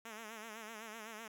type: tone with vibrato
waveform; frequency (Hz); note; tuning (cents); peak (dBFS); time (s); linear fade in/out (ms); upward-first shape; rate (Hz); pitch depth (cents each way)
5% pulse; 220.5; A3; +4; -35; 0.05-1.28; 5; sine; 7.9; 83
effects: none